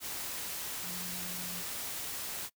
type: tone in noise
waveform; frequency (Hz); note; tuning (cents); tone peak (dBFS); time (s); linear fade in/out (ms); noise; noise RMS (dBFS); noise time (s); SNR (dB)
sine; 178.7; F3; +40; -45; 0.82-1.64; 50; white; -39; 0-2.5; -9
effects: noise-tail reverb RT60 0.1 s tail -22 dB re dry